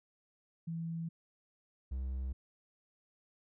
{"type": "tone pair in turn", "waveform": ["sine", "triangle"], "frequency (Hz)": [165.4, 65.11], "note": ["E3", "C2"], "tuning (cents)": [6, -8], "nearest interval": "octave + major third", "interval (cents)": 1614, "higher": "first", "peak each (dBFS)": [-36, -33], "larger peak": "second", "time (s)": [[0.67, 1.09], [1.91, 2.33]], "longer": "neither", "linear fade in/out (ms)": 10, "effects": []}